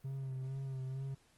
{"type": "tone with vibrato", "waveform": "triangle", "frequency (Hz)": 133.1, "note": "C3", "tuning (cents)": 30, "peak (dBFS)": -36, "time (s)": [0.04, 1.15], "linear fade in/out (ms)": 10, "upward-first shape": "sine", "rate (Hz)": 2.2, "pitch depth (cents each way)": 36, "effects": ["pink hiss -69 dBFS RMS until 1.37 s", "Opus 24 kbps"]}